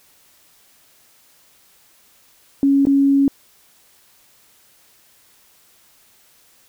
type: tone with dropouts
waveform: sine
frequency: 277.2 Hz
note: C#4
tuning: in tune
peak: -11 dBFS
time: 2.63-3.28 s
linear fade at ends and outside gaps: 1 ms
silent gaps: 2.853-2.869 s
effects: white hiss -54 dBFS RMS until 6.68 s